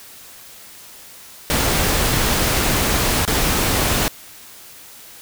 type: noise with dropouts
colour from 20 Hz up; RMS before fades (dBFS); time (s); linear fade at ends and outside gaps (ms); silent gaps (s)
pink; -18; 1.5-4.08; 0; 3.251-3.277
effects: white hiss -41 dBFS RMS until 5.21 s